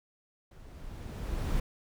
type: noise with level ramp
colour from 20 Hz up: brown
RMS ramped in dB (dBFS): -51 to -29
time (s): 0.51-1.6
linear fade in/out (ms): 5
effects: none